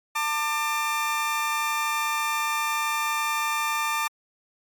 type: tone pair together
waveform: 25% pulse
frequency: 897 / 1191.4 Hz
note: A5 / D6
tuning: +33 / +24 cents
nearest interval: perfect fourth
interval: 491 cents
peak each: -25 / -22 dBFS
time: 0.15-4.08 s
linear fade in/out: 10 ms
effects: AAC 64 kbps